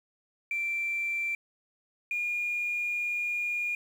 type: tone pair in turn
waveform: sine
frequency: 2349 / 2426 Hz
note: D7 / D#7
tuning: 0 / -44 cents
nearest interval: minor second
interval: 56 cents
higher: second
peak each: -27 dBFS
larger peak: neither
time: 0.51-1.35 / 2.11-3.75 s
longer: second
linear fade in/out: 2 ms
effects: tanh soft clip ceiling -24 dBFS + 9-bit